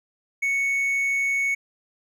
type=tone; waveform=triangle; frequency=2217 Hz; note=C#7; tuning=in tune; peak=-19 dBFS; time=0.42-1.55 s; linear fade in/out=10 ms; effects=none